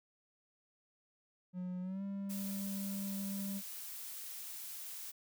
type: tone with pitch glide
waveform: triangle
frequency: 181.2 to 197.6 Hz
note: F#3 to G3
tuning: -36 to +14 cents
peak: -36 dBFS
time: 1.53-3.62 s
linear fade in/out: 50 ms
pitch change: +150 cents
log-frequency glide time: 1.81-2.03 s
type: noise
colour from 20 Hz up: blue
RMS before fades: -46 dBFS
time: 2.29-5.12 s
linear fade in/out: 20 ms
effects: none